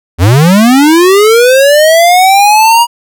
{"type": "linear sweep", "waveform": "square", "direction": "up", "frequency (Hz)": [77.6, 958], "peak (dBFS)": -3, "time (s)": [0.18, 2.87], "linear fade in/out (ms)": 50, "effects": []}